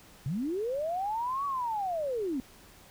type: linear two-way sweep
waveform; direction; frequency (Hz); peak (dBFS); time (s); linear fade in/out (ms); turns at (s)
sine; up then down; 120.7 to 1145 to 244.2; -29; 0.26-2.4; 0; 1.45
effects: pink hiss -55 dBFS RMS until 2.9 s